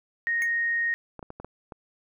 sine tone, 1863 Hz, A#6, 2 cents flat, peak -23 dBFS, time 0.27-0.94 s, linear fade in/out 0 ms
square tone with exponential decay, 2164 Hz, C#7, 42 cents flat, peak -27 dBFS, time 0.42-0.5 s, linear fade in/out 0 ms, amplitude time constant 17 ms
clicks, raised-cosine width 1 ms, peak -25 dBFS, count 6, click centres 1.193 / 1.228 / 1.304 / 1.4 / 1.446 / 1.722 s
effects none

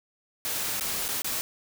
white noise with dropouts, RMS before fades -30 dBFS, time 0.45-1.41 s, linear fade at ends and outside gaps 0 ms, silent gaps 0.797-0.809 / 1.081-1.088 / 1.219-1.245 s, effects none

